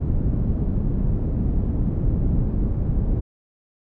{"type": "low-pass noise", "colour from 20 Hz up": "pink", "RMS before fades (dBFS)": -21, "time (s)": [0, 3.21], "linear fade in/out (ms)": 20, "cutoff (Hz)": 210, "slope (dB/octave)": 12, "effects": []}